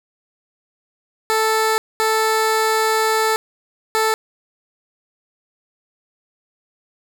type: tone bursts at uneven times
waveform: 15% pulse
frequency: 440 Hz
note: A4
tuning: in tune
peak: -9 dBFS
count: 3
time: 1.3-1.78 / 2-3.36 / 3.95-4.14 s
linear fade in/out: 0 ms
effects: none